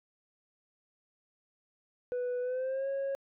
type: tone with pitch glide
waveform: sine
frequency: 493.9 to 548 Hz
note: B4 to C#5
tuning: 0 to -20 cents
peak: -28 dBFS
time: 2.12-3.15 s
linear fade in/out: 0 ms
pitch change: +180 cents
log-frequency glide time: 2.41-2.88 s
effects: tanh soft clip ceiling -30 dBFS